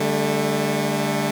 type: chord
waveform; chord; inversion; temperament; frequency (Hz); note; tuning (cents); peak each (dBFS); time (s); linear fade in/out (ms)
15% pulse; D suspended fourth; none; equal with one note detuned; 146.83 / 200 / 220; D3 / G3 / A3; 0 / +35 / 0; -18; 0-1.31; 5
effects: none